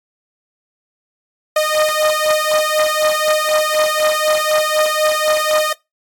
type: beating tone pair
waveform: sawtooth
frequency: 613 / 617 Hz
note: D#5 / D#5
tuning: -26 / -15 cents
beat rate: 4 Hz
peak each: -13 / -12 dBFS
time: 1.56-5.73 s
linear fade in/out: 5 ms
effects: noise-tail reverb RT60 0.2 s tail -21 dB re dry + AAC 64 kbps